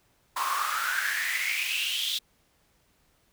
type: noise with high-pass filter sweep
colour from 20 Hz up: pink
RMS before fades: -29 dBFS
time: 0.36-2.19 s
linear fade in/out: 10 ms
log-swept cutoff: 1000 to 3600 Hz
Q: 8
effects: pink hiss -67 dBFS RMS until 3.32 s